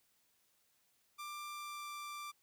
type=tone with pitch glide; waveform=sawtooth; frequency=1185 to 1178.2 Hz; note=D6 to D6; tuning=+15 to +5 cents; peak=-40 dBFS; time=1.18-2.32 s; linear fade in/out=20 ms; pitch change=-10 cents; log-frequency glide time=1.49-1.88 s; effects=white hiss -75 dBFS RMS until 2.42 s